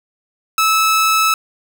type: tone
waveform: sawtooth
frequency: 1304 Hz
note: E6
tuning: 19 cents flat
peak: -8 dBFS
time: 0.58-1.34 s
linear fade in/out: 2 ms
effects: none